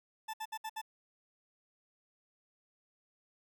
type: tone bursts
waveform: 40% pulse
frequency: 879 Hz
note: A5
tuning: 2 cents flat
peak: -37 dBFS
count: 5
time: 0.28-0.816 s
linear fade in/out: 10 ms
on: 56 ms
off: 64 ms
effects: none